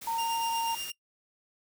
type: noise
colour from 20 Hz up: white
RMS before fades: -43 dBFS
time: 0.01-0.91 s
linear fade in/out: 10 ms
type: tone with vibrato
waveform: sine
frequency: 917 Hz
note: A#5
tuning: 29 cents flat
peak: -28 dBFS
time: 0.07-0.75 s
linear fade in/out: 5 ms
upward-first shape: triangle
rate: 18 Hz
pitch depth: 9 cents each way
type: tone with tremolo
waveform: sawtooth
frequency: 2802 Hz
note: F7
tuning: 5 cents sharp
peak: -30 dBFS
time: 0.18-0.92 s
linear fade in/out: 5 ms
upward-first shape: sine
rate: 8.3 Hz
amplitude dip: 50%
effects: noise-tail reverb RT60 0.1 s tail -22 dB re dry